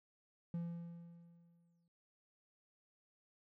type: tone with exponential decay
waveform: triangle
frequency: 170.2 Hz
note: F3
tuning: 44 cents flat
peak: -35 dBFS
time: 0.54-1.88 s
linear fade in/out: 2 ms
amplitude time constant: 290 ms
effects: none